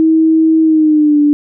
sine tone with pitch glide, 320.1 to 293.5 Hz, D#4 to D4, +49 to -1 cents, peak -6 dBFS, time 0-1.33 s, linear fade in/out 0 ms, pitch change -150 cents, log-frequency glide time 0.62-1.2 s, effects none

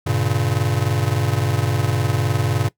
square chord, G diminished, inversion none, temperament just, 98 / 117.6 / 141.12 Hz, G2 / Bb2 / Db3, 0 / +16 / +31 cents, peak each -23 / -22 / -23 dBFS, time 0.06-2.69 s, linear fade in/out 10 ms, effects noise-tail reverb RT60 0.1 s tail -19 dB re dry

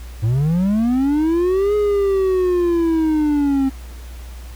triangle linear two-way sweep, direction up then down, 103.83 to 420 to 264.6 Hz, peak -12 dBFS, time 0.22-3.7 s, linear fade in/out 20 ms, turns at 1.75 s, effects added 60 Hz sine -31 dBFS peak until 4.55 s + pink hiss -44 dBFS RMS until 4.55 s

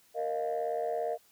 sine chord, Bb suspended fourth, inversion none, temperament just, 466.2 / 621.6 / 699.2 Hz, Bb4 / Eb5 / F5, 0 / -2 / +2 cents, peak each -33 dBFS, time 0.14-1.18 s, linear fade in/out 50 ms, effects tanh soft clip ceiling -24 dBFS + white hiss -64 dBFS RMS until 1.31 s

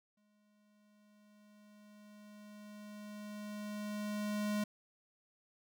square tone with exponential growth, 208.8 Hz, G#3, 10 cents sharp, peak -33 dBFS, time 0.17-4.64 s, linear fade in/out 5 ms, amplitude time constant 970 ms, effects none

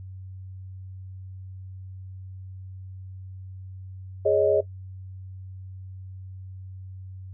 sine chord, Ab suspended fourth, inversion none, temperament equal with one note detuned, 415.3 / 554.4 / 625.5 Hz, Ab4 / Db5 / Eb5, 0 / 0 / +9 cents, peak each -22 dBFS, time 4.25-4.61 s, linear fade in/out 10 ms, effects noise-tail reverb RT60 0.1 s tail -17 dB re dry + added 94 Hz sine -37 dBFS peak until 7.33 s

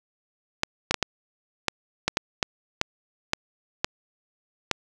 clicks, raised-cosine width 0.2 ms, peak -4 dBFS, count 12, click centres 0.634 / 0.91 / 0.943 / 1.027 / 1.683 / 2.08 / 2.171 / 2.428 / 2.814 / 3.334 / 3.845 / 4.713 s, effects none

